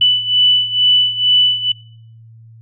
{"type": "beating tone pair", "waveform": "sine", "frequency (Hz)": [2980, 2982.2], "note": ["F#7", "F#7"], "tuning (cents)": [12, 13], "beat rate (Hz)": 2.2, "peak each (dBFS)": [-16, -12], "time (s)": [0.01, 1.72], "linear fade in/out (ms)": 5, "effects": ["noise-tail reverb RT60 0.6 s tail -22 dB re dry", "added 113 Hz sine -38 dBFS peak until 2.61 s"]}